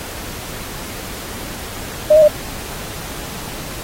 sine tone with pitch steps, 609 / 627 / 601 Hz, D#5 / D#5 / D5, -37 / +13 / +40 cents, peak -5 dBFS, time 2.1-2.283 s, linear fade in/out 10 ms, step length 61 ms, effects pink hiss -30 dBFS RMS until 3.83 s + AAC 48 kbps

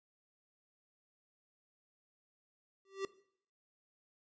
square tone with exponential growth, 389.5 Hz, G4, 11 cents flat, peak -33 dBFS, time 2.85-3.05 s, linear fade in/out 2 ms, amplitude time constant 42 ms, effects noise-tail reverb RT60 0.6 s tail -18 dB re dry + resampled to 16000 Hz

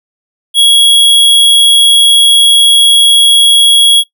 square tone, 3322 Hz, G#7, in tune, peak -3 dBFS, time 0.54-4.04 s, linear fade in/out 50 ms, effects noise-tail reverb RT60 0.1 s tail -20 dB re dry

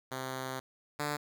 5% pulse tone pair in turn, 130.8 / 147.46 Hz, C3 / D3, 0 / +7 cents, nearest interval major second, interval 207 cents, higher second, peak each -25 / -21 dBFS, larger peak second, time 0.11-0.6 / 0.99-1.17 s, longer first, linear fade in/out 10 ms, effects none

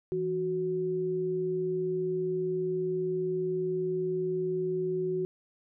sine tone pair together, 165.07 / 370 Hz, E3 / F#4, +3 / 0 cents, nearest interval octave + major second, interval 1397 cents, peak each -36 / -28 dBFS, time 0.12-5.25 s, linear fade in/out 0 ms, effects none

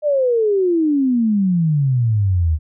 sine exponential sweep, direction down, 612 to 75.1 Hz, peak -13 dBFS, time 0.02-2.59 s, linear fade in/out 50 ms, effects none

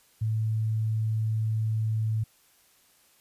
sine tone, 110 Hz, A2, in tune, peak -24 dBFS, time 0.21-2.24 s, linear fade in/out 10 ms, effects white hiss -62 dBFS RMS until 3.2 s + resampled to 32000 Hz

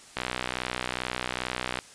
click train, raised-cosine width 0.3 ms, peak -12 dBFS, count 102, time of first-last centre 0.17-1.789 s, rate 62.4 Hz, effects white hiss -50 dBFS RMS until 1.94 s + resampled to 22050 Hz

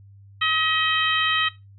harmonic tone with a mistuned harmonic, 636 Hz, D#5, 38 cents sharp, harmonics 2 / 3 / 4 / 5 / 6, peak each -24 / -25 / -27 / -24 / -30 dBFS, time 0.41-1.49 s, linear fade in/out 10 ms, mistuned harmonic 5, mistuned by -26 cents, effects noise-tail reverb RT60 0.2 s tail -17 dB re dry + added 99 Hz sine -45 dBFS peak until 1.78 s

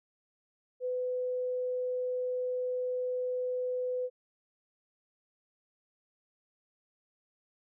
sine tone, 502 Hz, B4, 28 cents sharp, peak -30 dBFS, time 0.8-4.1 s, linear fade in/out 50 ms, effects none

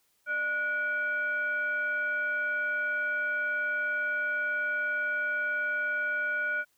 sine tone with frequency modulation, 1459 Hz, F#6, 25 cents flat, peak -27 dBFS, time 0.26-6.65 s, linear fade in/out 50 ms, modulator 859 Hz, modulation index 0.44, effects white hiss -71 dBFS RMS until 6.77 s

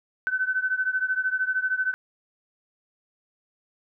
sine beating tone pair, 1513 / 1526 Hz, F#6 / G6, +38 / -47 cents, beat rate 13 Hz, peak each -25 / -27 dBFS, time 0.27-1.94 s, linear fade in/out 0 ms, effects none

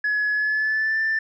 sine tone with pitch glide, 1694 to 1774.1 Hz, G#6 to A6, +34 to +14 cents, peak -18 dBFS, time 0.04-1.19 s, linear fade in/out 5 ms, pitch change +80 cents, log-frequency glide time 0.32-1 s, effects tanh soft clip ceiling -17 dBFS

